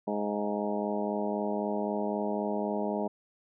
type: harmonic tone with a mistuned harmonic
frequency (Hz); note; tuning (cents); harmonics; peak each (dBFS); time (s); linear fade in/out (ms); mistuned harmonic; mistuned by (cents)
103.83; G#2; 0; 2 / 3 / 4 / 5 / 6 / 7 / 8 / 9; -33 / -38 / -35 / -40 / -35 / -41 / -39 / -41; 0.07-3.08; 10; 7; -48
effects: none